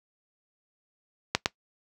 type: clicks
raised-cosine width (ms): 0.2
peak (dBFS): -4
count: 2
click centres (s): 1.35 / 1.459
effects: noise-tail reverb RT60 0.1 s tail -20 dB re dry + high-pass 60 Hz 12 dB/octave